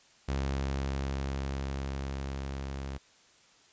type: tone with level ramp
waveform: sawtooth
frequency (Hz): 68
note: C#2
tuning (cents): -33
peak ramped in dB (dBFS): -25 to -32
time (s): 0.28-2.98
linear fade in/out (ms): 10
effects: white hiss -61 dBFS RMS until 3.72 s + resampled to 16000 Hz